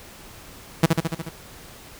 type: tone with echo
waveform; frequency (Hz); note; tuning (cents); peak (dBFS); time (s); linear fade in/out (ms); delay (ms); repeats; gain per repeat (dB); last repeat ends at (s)
sawtooth; 163.5; E3; -14; -8; 0.83-0.86; 5; 72; 6; -3; 1.292
effects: pink hiss -44 dBFS RMS until 1.99 s